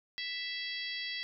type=harmonic tone; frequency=660 Hz; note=E5; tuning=2 cents sharp; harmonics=3 / 4 / 5 / 6 / 7 / 8; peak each=-40 / -46 / -41 / -46 / -42 / -50 dBFS; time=0.18-1.23 s; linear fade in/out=0 ms; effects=none